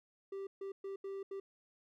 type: tone bursts at uneven times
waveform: triangle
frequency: 391.3 Hz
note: G4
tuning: 3 cents flat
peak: -38 dBFS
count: 5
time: 0.32-0.47 / 0.61-0.72 / 0.84-0.96 / 1.04-1.23 / 1.31-1.4 s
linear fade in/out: 5 ms
effects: none

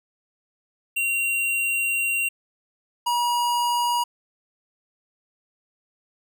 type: tone pair in turn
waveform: square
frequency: 2756 / 959.6 Hz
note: F7 / A#5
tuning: -24 / +50 cents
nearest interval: octave + tritone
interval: 1826 cents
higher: first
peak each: -22 / -21 dBFS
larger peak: second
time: 0.96-2.29 / 3.06-4.04 s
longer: first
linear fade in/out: 10 ms
effects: none

